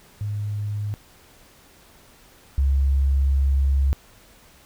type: tone pair in turn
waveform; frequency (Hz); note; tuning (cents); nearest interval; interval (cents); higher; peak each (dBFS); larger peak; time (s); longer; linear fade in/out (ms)
sine; 103.83 / 68.38; G#2 / C#2; 0 / -23; perfect fifth; 723; first; -24 / -16; second; 0.21-0.94 / 2.58-3.93; second; 0
effects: pink hiss -52 dBFS RMS until 4.65 s